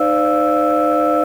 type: tone cluster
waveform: sine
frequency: 307.4 / 513 / 585 / 696 / 1320 Hz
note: D#4 / C5 / D5 / F5 / E6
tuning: -21 / -34 / -7 / -6 / +2 cents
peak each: -18 dBFS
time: 0-1.24 s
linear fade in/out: 5 ms
effects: tanh soft clip ceiling -6 dBFS + 7-bit